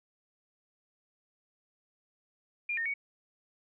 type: tone with pitch steps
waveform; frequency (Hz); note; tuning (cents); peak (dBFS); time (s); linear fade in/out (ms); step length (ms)
sine; 2405 / 1834 / 2237; D7 / A#6 / C#7; +41 / -29 / +15; -30; 2.69-2.939; 5; 83
effects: none